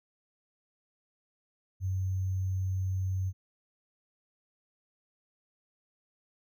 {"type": "tone with sample-and-hold", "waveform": "sine", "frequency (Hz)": 94, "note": "F#2", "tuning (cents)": 28, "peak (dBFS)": -28, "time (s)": [1.8, 3.33], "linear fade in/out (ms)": 50, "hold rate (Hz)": 6300, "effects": []}